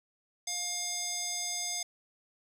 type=tone with band-pass filter; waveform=square; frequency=710 Hz; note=F5; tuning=28 cents sharp; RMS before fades=-35 dBFS; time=0.47-1.83 s; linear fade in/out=5 ms; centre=6400 Hz; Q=2.6; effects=none